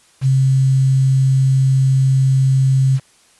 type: tone with quantisation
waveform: sine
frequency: 133 Hz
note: C3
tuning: 29 cents sharp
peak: -10 dBFS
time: 0.21-3 s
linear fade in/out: 50 ms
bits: 6
effects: white hiss -52 dBFS RMS until 3.39 s + resampled to 24000 Hz